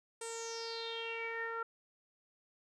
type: tone with low-pass filter sweep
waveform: sawtooth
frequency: 457.9 Hz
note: A#4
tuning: 31 cents flat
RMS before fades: -41 dBFS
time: 0.21-1.63 s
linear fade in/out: 5 ms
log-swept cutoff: 8700 to 1400 Hz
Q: 8
effects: none